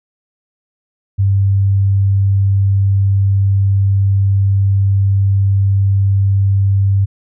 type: tone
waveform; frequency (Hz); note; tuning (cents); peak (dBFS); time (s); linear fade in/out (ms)
sine; 98.3; G2; +5; -9; 1.18-7.06; 20
effects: none